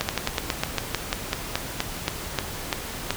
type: slowing click train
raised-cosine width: 0.2 ms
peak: -5 dBFS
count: 17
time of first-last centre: 0.01-3.106 s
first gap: 79 ms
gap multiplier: 1.11
effects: pink hiss -34 dBFS RMS until 3.16 s